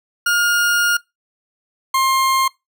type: tone pair in turn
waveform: 40% pulse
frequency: 1421 / 1061.5 Hz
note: F6 / C6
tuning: +30 / +25 cents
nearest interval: perfect fourth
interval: 505 cents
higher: first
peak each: -13 dBFS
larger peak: neither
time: 0.26-0.97 / 1.94-2.48 s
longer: first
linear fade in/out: 5 ms
effects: noise-tail reverb RT60 0.2 s tail -23 dB re dry